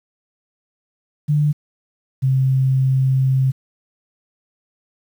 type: tone pair in turn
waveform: sine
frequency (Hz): 148.4 / 132.21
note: D3 / C3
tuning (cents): +18 / +18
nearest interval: major second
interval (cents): 200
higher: first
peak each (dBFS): -13 / -13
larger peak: neither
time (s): 1.28-1.53 / 2.22-3.52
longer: second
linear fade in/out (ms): 20
effects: 8-bit